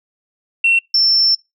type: tone pair in turn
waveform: sine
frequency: 2718 / 5375 Hz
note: F7 / E8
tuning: -48 / +33 cents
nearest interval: octave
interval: 1181 cents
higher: second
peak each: -9 dBFS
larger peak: neither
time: 0.64-0.79 / 0.94-1.35 s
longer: second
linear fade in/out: 5 ms
effects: noise-tail reverb RT60 0.2 s tail -25 dB re dry + tanh soft clip ceiling -5 dBFS

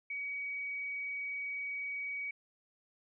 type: tone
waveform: sine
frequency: 2262 Hz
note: C#7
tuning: 34 cents sharp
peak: -36 dBFS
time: 0.1-2.31 s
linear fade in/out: 5 ms
effects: none

